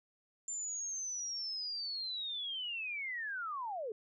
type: linear sweep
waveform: sine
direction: down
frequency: 7270 to 405.9 Hz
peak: -37 dBFS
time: 0.48-3.92 s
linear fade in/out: 2 ms
effects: none